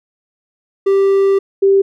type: tone pair in turn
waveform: triangle / sine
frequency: 392 / 392 Hz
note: G4 / G4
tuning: 0 / 0 cents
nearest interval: unison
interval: 0 cents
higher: neither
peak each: -7 dBFS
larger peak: neither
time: 0.86-1.39 / 1.62-1.82 s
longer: first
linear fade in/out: 10 ms
effects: none